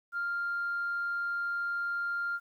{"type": "tone", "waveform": "sine", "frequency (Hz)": 1396.9, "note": "F6", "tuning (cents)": 0, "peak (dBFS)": -29, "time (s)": [0.12, 2.4], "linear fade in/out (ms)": 50, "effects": ["tanh soft clip ceiling -26 dBFS", "11-bit"]}